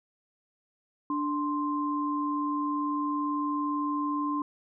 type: tone pair together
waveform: sine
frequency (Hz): 293.7 / 1046.6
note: D4 / C6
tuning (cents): 0 / 0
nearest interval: octave + minor seventh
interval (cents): 2200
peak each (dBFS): -29 / -30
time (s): 1.1-4.42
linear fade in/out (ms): 2
effects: none